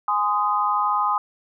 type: chord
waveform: sine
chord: Ab major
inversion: none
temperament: equal with one note detuned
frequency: 830.6 / 1031.5 / 1244.5 Hz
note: Ab5 / C6 / Eb6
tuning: 0 / -25 / 0 cents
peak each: -24 / -23 / -22 dBFS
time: 0.08-1.18 s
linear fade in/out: 2 ms
effects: none